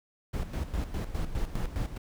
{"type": "noise with tremolo", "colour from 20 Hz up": "brown", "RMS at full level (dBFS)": -30, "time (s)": [0.33, 1.98], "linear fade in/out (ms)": 10, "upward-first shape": "square", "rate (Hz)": 4.9, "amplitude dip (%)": 65, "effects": []}